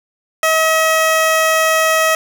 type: tone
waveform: 15% pulse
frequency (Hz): 639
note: D#5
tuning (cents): +46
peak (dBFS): -5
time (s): 0.43-2.15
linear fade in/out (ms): 2
effects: none